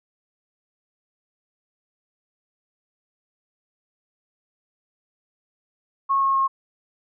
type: tone with pitch steps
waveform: sine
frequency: 1093 / 1086.1 / 1079.2 Hz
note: C#6 / C#6 / C#6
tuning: -25 / -36 / -47 cents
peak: -17 dBFS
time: 6.09-6.48 s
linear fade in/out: 20 ms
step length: 130 ms
effects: none